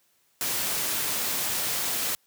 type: noise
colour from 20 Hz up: white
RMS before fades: -28 dBFS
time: 0.41-2.15 s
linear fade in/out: 0 ms
effects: white hiss -67 dBFS RMS until 2.26 s + high-pass 80 Hz 12 dB/octave